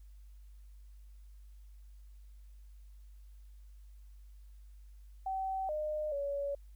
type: tone with pitch steps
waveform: sine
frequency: 766 / 609 / 565 Hz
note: G5 / D#5 / C#5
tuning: -40 / -37 / +33 cents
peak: -33 dBFS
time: 5.26-6.55 s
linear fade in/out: 5 ms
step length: 430 ms
effects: added 50 Hz sine -51 dBFS peak until 6.75 s + white hiss -75 dBFS RMS until 6.75 s